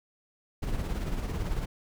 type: noise with tremolo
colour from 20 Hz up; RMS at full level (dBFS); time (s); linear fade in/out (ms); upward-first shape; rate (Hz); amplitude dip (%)
brown; -29; 0.62-1.66; 10; sine; 18; 50
effects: none